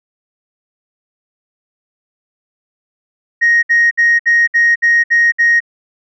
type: tone bursts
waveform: sine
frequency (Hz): 1872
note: A#6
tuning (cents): +7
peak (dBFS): -6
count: 8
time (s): 3.41-5.604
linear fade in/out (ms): 20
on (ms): 220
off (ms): 62
effects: tanh soft clip ceiling -4 dBFS